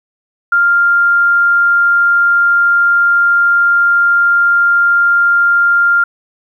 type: tone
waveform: sine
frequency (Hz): 1396.9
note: F6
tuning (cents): 0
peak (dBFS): -7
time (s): 0.52-6.04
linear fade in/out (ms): 5
effects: 8-bit